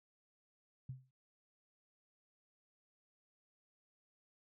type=tone with exponential decay; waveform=sine; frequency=130 Hz; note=C3; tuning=11 cents flat; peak=-39 dBFS; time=0.89-1.11 s; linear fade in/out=5 ms; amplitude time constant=46 ms; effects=none